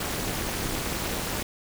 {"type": "noise with amplitude modulation", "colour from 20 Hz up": "pink", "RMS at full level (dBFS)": -26, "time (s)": [0, 1.43], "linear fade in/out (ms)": 5, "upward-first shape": "sine", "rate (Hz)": 292, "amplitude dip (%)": 95, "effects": []}